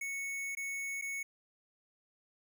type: tone with dropouts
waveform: square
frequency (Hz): 2212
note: C#7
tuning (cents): -4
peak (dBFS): -37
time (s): 0.01-1.23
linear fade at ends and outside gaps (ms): 5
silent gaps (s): 0.551-0.57 / 1.014-1.021
effects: none